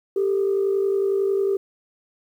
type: tone pair together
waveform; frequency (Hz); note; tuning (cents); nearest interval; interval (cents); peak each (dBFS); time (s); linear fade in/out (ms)
sine; 392 / 443; G4 / A4; 0 / +12; major second; 212; -18 / -26; 0.16-1.57; 5
effects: tanh soft clip ceiling -13 dBFS + 9-bit